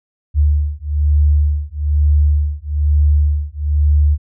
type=beating tone pair; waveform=sine; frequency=73.42 / 74.52 Hz; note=D2 / D2; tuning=0 / +26 cents; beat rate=1.1 Hz; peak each=-14 dBFS; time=0.34-4.18 s; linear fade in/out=50 ms; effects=none